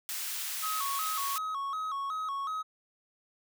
white high-pass noise, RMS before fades -36 dBFS, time 0.09-1.38 s, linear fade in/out 0 ms, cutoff 1400 Hz, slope 12 dB/octave
triangle tone with vibrato, 1185 Hz, D6, 15 cents sharp, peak -30 dBFS, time 0.62-2.63 s, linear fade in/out 20 ms, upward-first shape square, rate 2.7 Hz, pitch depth 120 cents each way
effects none

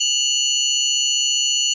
sine tone cluster, 2835 / 2970 / 4381 / 6070 / 6970 Hz, F7 / F#7 / C#8 / F#8 / A8, +25 / +6 / -21 / +43 / -17 cents, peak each -22 / -22 / -26 / -26 / -22 dBFS, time 0-1.74 s, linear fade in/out 10 ms, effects none

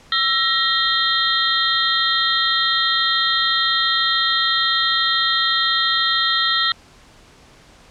sine tone cluster, 1333 / 1880 / 3219 / 3647 / 4079 Hz, E6 / A#6 / G7 / A#7 / C8, +19 / +14 / +45 / -39 / -45 cents, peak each -22 dBFS, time 0.12-6.72 s, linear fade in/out 2 ms, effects pink hiss -48 dBFS RMS until 7.9 s + low-pass 7000 Hz 12 dB/octave

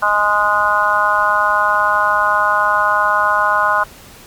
harmonic tone, 207.7 Hz, G#3, in tune, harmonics 3 / 4 / 5 / 6 / 7, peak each -22 / -21 / -16 / -18 / -17 dBFS, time 0.02-3.84 s, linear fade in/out 10 ms, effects pink hiss -40 dBFS RMS until 4.26 s + Opus 48 kbps

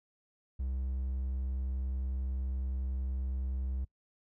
triangle tone, 65.1 Hz, C2, 8 cents flat, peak -30 dBFS, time 0.59-3.85 s, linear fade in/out 10 ms, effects noise-tail reverb RT60 0.1 s tail -23 dB re dry

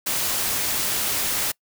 white noise, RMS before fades -24 dBFS, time 0.06-1.52 s, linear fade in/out 10 ms, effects noise-tail reverb RT60 0.1 s tail -25 dB re dry

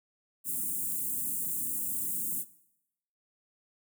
white band-stop noise, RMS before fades -33 dBFS, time 0.44-2.45 s, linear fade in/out 50 ms, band 320 to 7800 Hz, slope 48 dB/octave, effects noise-tail reverb RT60 0.8 s tail -18 dB re dry + high-pass 150 Hz 12 dB/octave

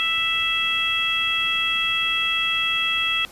harmonic tone, 660 Hz, E5, 2 cents sharp, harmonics 2 / 3 / 4 / 5, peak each -29 / -30 / -23 / -23 dBFS, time 0-3.25 s, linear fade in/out 0 ms, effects pink hiss -45 dBFS RMS until 3.31 s + resampled to 32000 Hz

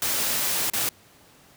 white noise with dropouts, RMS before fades -25 dBFS, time 0.02-0.89 s, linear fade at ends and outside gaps 1 ms, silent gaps 0.7-0.735 s, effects pink hiss -54 dBFS RMS until 1.56 s + high-pass 80 Hz 12 dB/octave

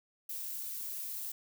violet noise, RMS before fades -40 dBFS, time 0.29-1.32 s, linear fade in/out 5 ms, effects none

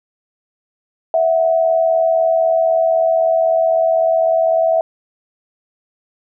sine tone pair together, 654 / 734.1 Hz, E5 / F#5, -14 / -14 cents, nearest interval major second, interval 200 cents, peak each -12 / -19 dBFS, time 1.14-4.81 s, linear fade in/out 2 ms, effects none

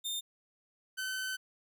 sawtooth tone pair in turn, 3626 / 1524.5 Hz, A#7 / G6, -49 / -49 cents, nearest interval octave + minor third, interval 1500 cents, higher first, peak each -31 / -31 dBFS, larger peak neither, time 0.04-0.21 / 0.97-1.37 s, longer second, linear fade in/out 20 ms, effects none

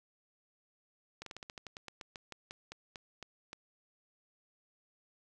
slowing click train, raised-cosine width 0.2 ms, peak -27 dBFS, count 18, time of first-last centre 1.22-3.531 s, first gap 43 ms, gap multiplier 1.13, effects none

